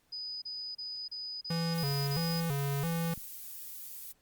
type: tone bursts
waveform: sine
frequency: 4978 Hz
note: D#8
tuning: in tune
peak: -37 dBFS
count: 7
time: 0.12-2.406 s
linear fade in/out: 10 ms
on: 300 ms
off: 31 ms
type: tone with vibrato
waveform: square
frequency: 152.9 Hz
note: D#3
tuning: 30 cents flat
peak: -31 dBFS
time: 1.5-3.14 s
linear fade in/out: 5 ms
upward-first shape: square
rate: 1.5 Hz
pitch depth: 150 cents each way
type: noise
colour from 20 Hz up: violet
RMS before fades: -44 dBFS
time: 1.74-4.13 s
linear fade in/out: 20 ms
type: click train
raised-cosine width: 5 ms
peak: -35 dBFS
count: 5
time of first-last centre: 1.83-3.177 s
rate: 2.97 Hz
effects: pink hiss -71 dBFS RMS until 4.21 s + Opus 48 kbps